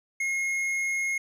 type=tone with tanh clipping; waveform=triangle; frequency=2155 Hz; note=C#7; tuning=49 cents flat; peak=-27 dBFS; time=0.2-1.18 s; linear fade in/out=5 ms; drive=13 dB; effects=none